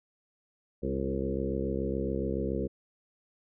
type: harmonic tone with a mistuned harmonic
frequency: 67.1 Hz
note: C2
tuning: 44 cents sharp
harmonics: 1 / 2 / 3 / 4 / 5 / 6 / 7 / 8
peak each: -36 / -39 / -35 / -38 / -37 / -37 / -36 / -40 dBFS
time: 0.82-2.68 s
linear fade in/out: 20 ms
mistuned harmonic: 5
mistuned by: +27 cents
effects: none